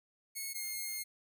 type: tone pair in turn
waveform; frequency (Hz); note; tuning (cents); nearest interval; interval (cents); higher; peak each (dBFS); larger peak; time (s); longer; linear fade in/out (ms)
5% pulse; 2188 / 2138; C#7 / C7; -23 / +37; unison; 40; first; -28 / -27; second; 0.35-0.54 / 0.54-1.04; second; 20
effects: none